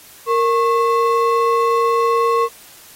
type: ring-modulated tone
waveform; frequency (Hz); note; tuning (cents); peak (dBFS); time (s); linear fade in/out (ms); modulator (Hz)
triangle; 778; G5; -13; -8; 0.26-2.49; 50; 314
effects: white hiss -43 dBFS RMS until 2.95 s + AAC 48 kbps